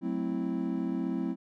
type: chord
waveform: triangle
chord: F# half-diminished seventh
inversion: none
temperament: equal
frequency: 185 / 220 / 261.6 / 329.6 Hz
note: F#3 / A3 / C4 / E4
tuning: 0 / 0 / 0 / 0 cents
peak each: -33 / -34 / -31 / -33 dBFS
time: 0.01-1.36 s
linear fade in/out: 50 ms
effects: none